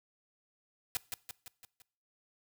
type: noise with echo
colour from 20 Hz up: white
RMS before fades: -33 dBFS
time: 0.95-0.97 s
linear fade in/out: 0 ms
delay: 170 ms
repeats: 5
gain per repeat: -5 dB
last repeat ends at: 1.82 s
effects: noise-tail reverb RT60 0.5 s tail -22 dB re dry